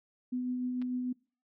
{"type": "tone with tremolo", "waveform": "sine", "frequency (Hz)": 250.3, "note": "B3", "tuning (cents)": 23, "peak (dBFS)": -30, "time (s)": [0.32, 1.13], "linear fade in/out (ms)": 10, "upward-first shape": "sine", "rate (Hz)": 6.7, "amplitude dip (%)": 25}
{"type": "clicks", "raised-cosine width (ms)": 0.3, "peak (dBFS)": -36, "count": 2, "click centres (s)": [0.817, 0.823]}
{"effects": ["noise-tail reverb RT60 0.4 s tail -24 dB re dry"]}